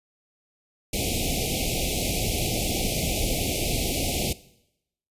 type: band-stop noise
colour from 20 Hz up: pink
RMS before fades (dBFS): -26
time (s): 0.93-4.33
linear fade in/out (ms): 5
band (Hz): 780 to 2200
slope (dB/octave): 96
effects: noise-tail reverb RT60 0.8 s tail -18 dB re dry + resampled to 32000 Hz